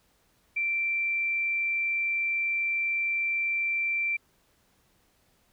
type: tone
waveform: sine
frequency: 2349 Hz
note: D7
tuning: in tune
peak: -25 dBFS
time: 0.56-4.17 s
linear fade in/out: 10 ms
effects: pink hiss -67 dBFS RMS until 5.52 s